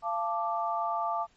sine chord, D minor, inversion first, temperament equal with one note detuned, 686.9 / 880 / 1174.7 Hz, F5 / A5 / D6, -29 / 0 / 0 cents, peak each -32 dBFS, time 0.02-1.27 s, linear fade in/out 50 ms, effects pink hiss -66 dBFS RMS until 1.36 s + MP3 32 kbps

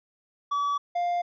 triangle tone pair in turn, 1144 / 701.1 Hz, D6 / F5, -46 / +7 cents, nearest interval minor sixth, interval 847 cents, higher first, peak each -22 dBFS, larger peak neither, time 0.51-0.78 / 0.95-1.22 s, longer neither, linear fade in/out 10 ms, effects resampled to 16000 Hz

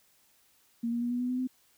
sine tone with pitch steps, 233.1 / 236.8 / 240.5 / 244.3 / 248.1 / 252 / 256 Hz, A#3 / A#3 / B3 / B3 / B3 / B3 / C4, 0 / +27 / -46 / -19 / +8 / +35 / -38 cents, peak -28 dBFS, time 0.83-1.474 s, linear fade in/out 10 ms, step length 92 ms, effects white hiss -66 dBFS RMS until 1.77 s

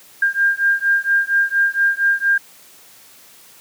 sine beating tone pair, 1600 / 1604.3 Hz, G6 / G6, +35 / +40 cents, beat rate 4.3 Hz, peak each -17 dBFS, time 0.22-2.38 s, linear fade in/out 5 ms, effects white hiss -46 dBFS RMS until 3.6 s + high-pass 100 Hz 12 dB/octave

